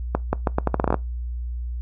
accelerating click train, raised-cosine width 1 ms, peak -5 dBFS, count 12, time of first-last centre 0.15-0.943 s, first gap 180 ms, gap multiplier 0.79, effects noise-tail reverb RT60 0.2 s tail -22 dB re dry + added 60 Hz sine -26 dBFS peak until 1.81 s

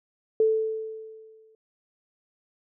sine tone with exponential decay, 440 Hz, A4, in tune, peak -16 dBFS, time 0.4-1.55 s, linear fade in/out 2 ms, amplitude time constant 250 ms, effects none

